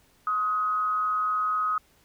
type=tone with amplitude modulation; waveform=sine; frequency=1262 Hz; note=D#6; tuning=24 cents sharp; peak=-21 dBFS; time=0.27-1.78 s; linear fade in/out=2 ms; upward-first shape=sine; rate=200 Hz; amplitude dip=45%; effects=pink hiss -62 dBFS RMS until 2.04 s